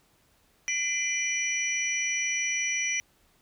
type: tone cluster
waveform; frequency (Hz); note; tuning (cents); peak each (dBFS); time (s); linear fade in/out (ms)
sine; 2029 / 2375 / 3001 / 5870; B6 / D7 / F#7 / F#8; +46 / +19 / +24 / -15; -32 / -30 / -39 / -30; 0.68-3; 0
effects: pink hiss -65 dBFS RMS until 3.41 s